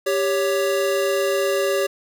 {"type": "tone pair together", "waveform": "square", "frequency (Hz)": [394.6, 558], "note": ["G4", "C#5"], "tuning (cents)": [11, 11], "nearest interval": "tritone", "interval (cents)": 600, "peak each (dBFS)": -22, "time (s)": [0.06, 1.87], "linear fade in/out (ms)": 10, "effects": []}